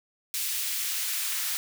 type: noise with high-pass filter sweep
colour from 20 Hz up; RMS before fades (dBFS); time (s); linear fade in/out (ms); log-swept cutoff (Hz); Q
white; -30; 0.34-1.57; 0; 2600 to 1400; 0.81
effects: none